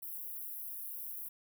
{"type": "high-pass noise", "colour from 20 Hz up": "white", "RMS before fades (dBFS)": -43, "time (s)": [0.02, 1.29], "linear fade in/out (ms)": 10, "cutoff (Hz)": 11000, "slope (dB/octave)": 48, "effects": []}